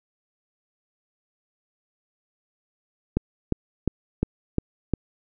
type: click train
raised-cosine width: 3 ms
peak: -8 dBFS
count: 6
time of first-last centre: 3.17-4.937 s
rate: 2.83 Hz
effects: none